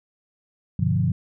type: chord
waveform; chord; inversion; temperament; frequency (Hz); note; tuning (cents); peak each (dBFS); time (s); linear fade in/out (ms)
sine; G dominant seventh; none; equal; 98 / 123.47 / 146.83 / 174.61; G2 / B2 / D3 / F3; 0 / 0 / 0 / 0; -24; 0.79-1.12; 5
effects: none